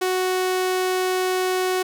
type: tone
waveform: sawtooth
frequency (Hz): 370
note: F#4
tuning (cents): 0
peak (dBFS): -16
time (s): 0.01-1.83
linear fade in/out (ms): 10
effects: none